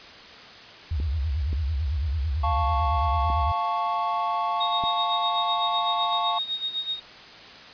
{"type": "tone with vibrato", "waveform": "sine", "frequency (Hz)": 73.42, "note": "D2", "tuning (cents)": 0, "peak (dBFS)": -23, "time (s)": [0.91, 3.52], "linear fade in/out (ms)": 5, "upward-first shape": "sine", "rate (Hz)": 9, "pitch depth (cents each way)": 230}
{"type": "clicks", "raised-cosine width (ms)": 3, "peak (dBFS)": -23, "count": 4, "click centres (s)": [1.001, 1.53, 3.301, 4.838]}
{"type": "chord", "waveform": "triangle", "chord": "F augmented", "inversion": "none", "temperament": "equal", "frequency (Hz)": [698.5, 880, 1108.7], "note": ["F5", "A5", "C#6"], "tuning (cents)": [0, 0, 0], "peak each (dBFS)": [-27, -26, -25], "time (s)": [2.43, 6.39], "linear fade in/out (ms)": 10}
{"type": "tone with tremolo", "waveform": "sine", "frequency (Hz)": 3729, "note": "A#7", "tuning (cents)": 0, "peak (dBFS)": -24, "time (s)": [4.6, 7], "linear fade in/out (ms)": 10, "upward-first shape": "sine", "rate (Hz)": 7.9, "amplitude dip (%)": 75}
{"effects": ["white hiss -44 dBFS RMS until 7.73 s", "resampled to 11025 Hz"]}